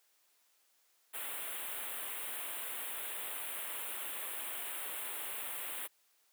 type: band-stop noise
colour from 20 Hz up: white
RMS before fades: -41 dBFS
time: 1.13-5.88 s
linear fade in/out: 20 ms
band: 3500 to 8600 Hz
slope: 48 dB/octave
effects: white hiss -72 dBFS RMS until 6.32 s + high-pass 400 Hz 12 dB/octave